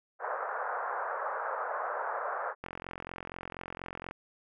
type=band-pass noise; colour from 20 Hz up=white; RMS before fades=-35 dBFS; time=0.19-2.55 s; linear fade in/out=50 ms; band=480 to 1500 Hz; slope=48 dB/octave
type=click train; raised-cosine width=0.5 ms; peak=-24 dBFS; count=66; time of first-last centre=2.64-4.111 s; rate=44.2 Hz
effects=none